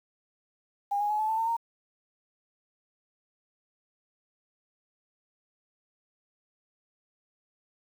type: tone with pitch steps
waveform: sine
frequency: 810 / 828 / 846.4 / 865.1 / 884.3 / 904 / 924 Hz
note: G#5 / G#5 / G#5 / A5 / A5 / A5 / A#5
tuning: -43 / -5 / +33 / -30 / +8 / +47 / -16 cents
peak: -25 dBFS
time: 0.91-1.568 s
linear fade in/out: 10 ms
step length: 94 ms
effects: 9-bit